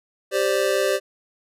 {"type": "chord", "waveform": "square", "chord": "G suspended fourth", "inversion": "none", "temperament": "just", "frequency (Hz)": [392, 522.7, 588], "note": ["G4", "C5", "D5"], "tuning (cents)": [0, -2, 2], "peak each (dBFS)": -24, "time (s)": [0.31, 1], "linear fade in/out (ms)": 50, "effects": ["resampled to 32000 Hz"]}